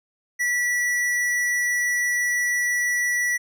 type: tone with tanh clipping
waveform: triangle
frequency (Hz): 1951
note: B6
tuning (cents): -22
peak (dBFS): -22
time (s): 0.39-3.38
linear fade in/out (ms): 20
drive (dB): 18
effects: none